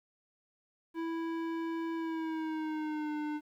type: tone with pitch glide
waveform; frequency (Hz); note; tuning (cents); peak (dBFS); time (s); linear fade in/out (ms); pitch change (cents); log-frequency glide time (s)
square; 329.6 to 300.5; E4 to D4; 0 to +40; -34; 0.94-3.41; 50; -160; 1.95-3.14
effects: low-pass 2000 Hz 12 dB/octave + 11-bit